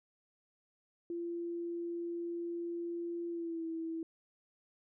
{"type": "tone with pitch glide", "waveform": "sine", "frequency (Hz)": [342.1, 327], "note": ["F4", "E4"], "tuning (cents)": [-36, -14], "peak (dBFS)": -36, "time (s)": [1.1, 4.03], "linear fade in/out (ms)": 2, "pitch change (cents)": -78, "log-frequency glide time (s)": [3.29, 3.65], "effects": []}